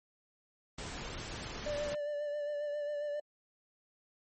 pink noise, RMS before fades -42 dBFS, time 0.78-1.95 s, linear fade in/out 5 ms
triangle tone with vibrato, 587.3 Hz, D5, in tune, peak -32 dBFS, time 1.66-3.2 s, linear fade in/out 5 ms, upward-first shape sine, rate 7.4 Hz, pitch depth 27 cents each way
effects MP3 32 kbps

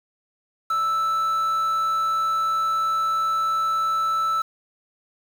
triangle tone with quantisation, 1318.5 Hz, E6, in tune, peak -18 dBFS, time 0.7-4.42 s, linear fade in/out 5 ms, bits 7, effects none

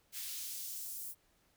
white noise with high-pass filter sweep, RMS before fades -43 dBFS, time 0.12-1.15 s, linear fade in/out 50 ms, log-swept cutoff 2300 to 10000 Hz, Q 0.81, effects pink hiss -72 dBFS RMS until 1.56 s

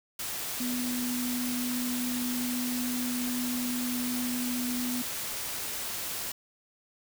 sine tone in noise, 247 Hz, B3, in tune, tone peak -30 dBFS, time 0.6-5.02 s, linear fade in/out 5 ms, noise white, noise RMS -35 dBFS, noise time 0.19-6.32 s, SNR +2 dB, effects none

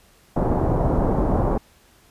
pink low-pass noise, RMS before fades -20 dBFS, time 0.36-1.58 s, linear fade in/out 5 ms, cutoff 920 Hz, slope 24 dB/octave, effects pink hiss -55 dBFS RMS until 2.1 s + resampled to 32000 Hz

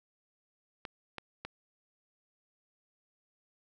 clicks, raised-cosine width 0.3 ms, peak -23 dBFS, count 3, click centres 0.852 / 1.183 / 1.45 s, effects none

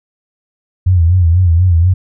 sine tone with vibrato, 87.31 Hz, F2, in tune, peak -6 dBFS, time 0.86-1.94 s, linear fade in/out 10 ms, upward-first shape sine, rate 4.1 Hz, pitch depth 110 cents each way, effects none

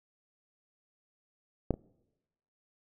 clicks, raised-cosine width 2 ms, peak -13 / -25 dBFS, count 2, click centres 1.707 / 1.74 s, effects noise-tail reverb RT60 1.0 s tail -25 dB re dry

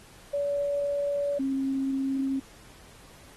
sine tone pair in turn, 571 / 269.5 Hz, D5 / C#4, -49 / -49 cents, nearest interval octave + minor second, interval 1300 cents, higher first, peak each -25 dBFS, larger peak neither, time 0.33-1.39 / 1.39-2.4 s, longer first, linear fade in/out 10 ms, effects pink hiss -53 dBFS RMS until 3.36 s + AAC 32 kbps

